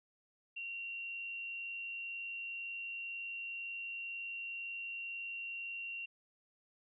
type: tone with frequency modulation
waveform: sine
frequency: 2751 Hz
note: F7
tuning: 27 cents flat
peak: -40 dBFS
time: 0.56-6.06 s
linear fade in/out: 10 ms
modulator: 139 Hz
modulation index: 0.2
effects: none